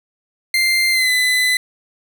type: tone with pitch glide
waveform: 30% pulse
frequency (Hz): 2093 to 2008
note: C7 to B6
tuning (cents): 0 to +28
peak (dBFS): -11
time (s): 0.54-1.57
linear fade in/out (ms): 2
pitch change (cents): -72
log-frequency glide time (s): 0.91-1.11
effects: none